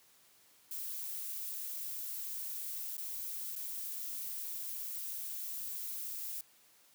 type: noise with dropouts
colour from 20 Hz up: violet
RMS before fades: -41 dBFS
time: 0.71-6.41 s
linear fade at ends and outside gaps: 2 ms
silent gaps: 2.969-2.979 / 3.554-3.561 s
effects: white hiss -65 dBFS RMS until 6.94 s + high-pass 80 Hz 12 dB/octave